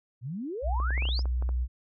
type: exponential sweep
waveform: sine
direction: up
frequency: 110 to 5588 Hz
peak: -32 dBFS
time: 0.21-1.23 s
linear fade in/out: 50 ms
type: tone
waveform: sine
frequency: 61.74 Hz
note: B1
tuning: in tune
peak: -25 dBFS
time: 0.62-1.68 s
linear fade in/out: 50 ms
type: clicks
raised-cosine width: 1 ms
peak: -27 dBFS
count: 10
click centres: 0.801 / 0.906 / 0.978 / 1.023 / 1.054 / 1.089 / 1.192 / 1.256 / 1.424 / 1.491 s
effects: none